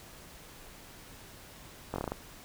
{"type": "slowing click train", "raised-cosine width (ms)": 1, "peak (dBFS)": -19, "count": 7, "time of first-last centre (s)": [1.94, 2.12], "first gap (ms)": 20, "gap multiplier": 1.16, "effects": ["pink hiss -51 dBFS RMS until 2.44 s"]}